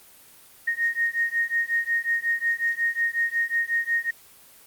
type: beating tone pair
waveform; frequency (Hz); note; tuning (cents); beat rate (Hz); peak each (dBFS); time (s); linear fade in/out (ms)
sine; 1856 / 1861.5; A#6 / A#6; -8 / -3; 5.5; -25; 0.67-4.11; 10
effects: white hiss -51 dBFS RMS until 4.66 s + Opus 24 kbps